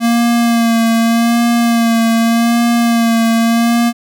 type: tone with vibrato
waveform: square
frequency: 231.8 Hz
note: A#3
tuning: 10 cents flat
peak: -10 dBFS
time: 0-3.93 s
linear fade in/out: 50 ms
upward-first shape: sine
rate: 0.84 Hz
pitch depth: 29 cents each way
effects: none